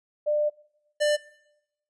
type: tone pair in turn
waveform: sine / square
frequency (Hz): 597 / 594.5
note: D5 / D5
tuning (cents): +28 / +21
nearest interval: unison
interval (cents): 7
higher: first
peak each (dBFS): -21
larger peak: neither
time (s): 0.26-0.5 / 1-1.17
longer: first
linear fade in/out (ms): 20
effects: noise-tail reverb RT60 0.8 s tail -20 dB re dry + resampled to 22050 Hz